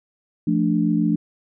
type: chord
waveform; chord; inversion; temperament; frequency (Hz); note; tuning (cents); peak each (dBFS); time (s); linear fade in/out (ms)
sine; D minor; first; equal with one note detuned; 172.61 / 220 / 293.7; F3 / A3 / D4; -20 / 0 / 0; -21; 0.47-1.16; 5
effects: none